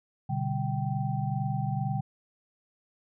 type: tone cluster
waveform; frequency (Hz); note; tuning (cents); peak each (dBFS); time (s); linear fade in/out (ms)
sine; 122 / 144.2 / 192.8 / 778; B2 / D3 / G3 / G5; -21 / -31 / -28 / -13; -31 / -31 / -35 / -35; 0.29-2.01; 10
effects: none